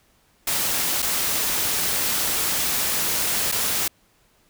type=noise with dropouts; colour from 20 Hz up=white; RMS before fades=-23 dBFS; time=0.47-3.88 s; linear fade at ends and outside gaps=5 ms; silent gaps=1.021-1.025 / 3.517-3.522 s; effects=pink hiss -61 dBFS RMS until 4.49 s